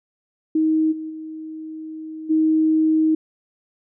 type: tone with level steps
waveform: sine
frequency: 315.2 Hz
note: D#4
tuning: 23 cents sharp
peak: -15 / -27 / -30 / -14 dBFS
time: 0.55-3.15 s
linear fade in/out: 5 ms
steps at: 0.91 / 1.09 / 2.29 s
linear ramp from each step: 20 ms
effects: none